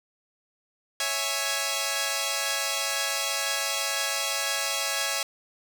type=chord; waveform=5% pulse; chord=C# minor; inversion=none; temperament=equal; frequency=554.4 / 659.3 / 830.6 Hz; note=C#5 / E5 / G#5; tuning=0 / 0 / 0 cents; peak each=-19 dBFS; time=1-5.23 s; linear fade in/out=2 ms; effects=none